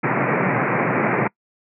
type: band-pass noise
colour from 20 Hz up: pink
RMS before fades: -20 dBFS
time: 0.03-1.28 s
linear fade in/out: 10 ms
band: 120 to 2400 Hz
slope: 96 dB/octave
effects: noise-tail reverb RT60 0.1 s tail -25 dB re dry